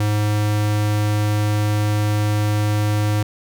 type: tone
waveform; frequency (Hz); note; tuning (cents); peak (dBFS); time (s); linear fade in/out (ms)
square; 105.1; G#2; +21; -17; 0-3.23; 5
effects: none